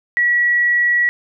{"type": "tone", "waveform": "sine", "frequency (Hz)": 1930, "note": "B6", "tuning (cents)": -40, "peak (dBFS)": -12, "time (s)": [0.17, 1.09], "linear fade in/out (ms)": 0, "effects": []}